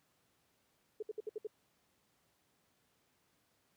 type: tone bursts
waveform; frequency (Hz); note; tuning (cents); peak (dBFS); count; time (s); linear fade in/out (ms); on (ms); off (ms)
sine; 428.8; A4; -45; -37; 6; 1-1.471; 5; 26; 63
effects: pink hiss -75 dBFS RMS until 3.76 s + high-pass 100 Hz 12 dB/octave